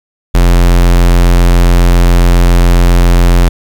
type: tone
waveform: square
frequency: 43.65 Hz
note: F1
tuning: in tune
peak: -4 dBFS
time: 0.34-3.49 s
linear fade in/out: 10 ms
effects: 7-bit